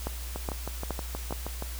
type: two click trains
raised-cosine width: 1 ms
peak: -17 / -20 dBFS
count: 4 / 9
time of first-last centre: 0.07-1.325 / 0.36-1.624 s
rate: 2.39 / 6.33 Hz
effects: added 60 Hz sine -35 dBFS peak until 1.79 s + white hiss -43 dBFS RMS until 1.79 s